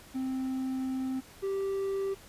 triangle tone pair in turn, 261.6 / 390.6 Hz, C4 / G4, 0 / -6 cents, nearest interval perfect fifth, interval 694 cents, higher second, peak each -28 / -27 dBFS, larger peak second, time 0.14-1.21 / 1.42-2.15 s, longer first, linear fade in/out 20 ms, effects pink hiss -53 dBFS RMS until 2.28 s + resampled to 32000 Hz

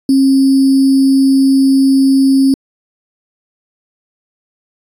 sine tone with sample-and-hold, 269.7 Hz, C#4, 47 cents flat, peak -6 dBFS, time 0.09-2.54 s, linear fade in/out 2 ms, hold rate 4900 Hz, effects resampled to 32000 Hz

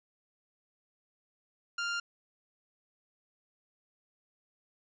sawtooth tone, 1396.9 Hz, F6, in tune, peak -28 dBFS, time 1.78-2 s, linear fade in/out 5 ms, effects resampled to 16000 Hz

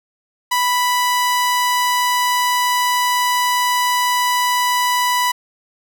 sawtooth tone, 987.8 Hz, B5, in tune, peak -11 dBFS, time 0.51-5.32 s, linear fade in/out 10 ms, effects none

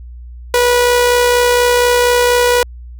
sawtooth tone with amplitude modulation, 487.8 Hz, B4, 21 cents flat, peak -4 dBFS, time 0.54-2.63 s, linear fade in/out 2 ms, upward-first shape sine, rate 64.2 Hz, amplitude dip 30%, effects added 60 Hz sine -29 dBFS peak until 2.99 s

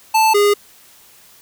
square tone pair in turn, 880 / 410.1 Hz, A5 / G#4, 0 / -22 cents, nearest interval octave + minor second, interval 1322 cents, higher first, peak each -11 dBFS, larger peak neither, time 0.14-0.34 / 0.34-0.54 s, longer neither, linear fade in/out 10 ms, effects white hiss -47 dBFS RMS until 1.41 s

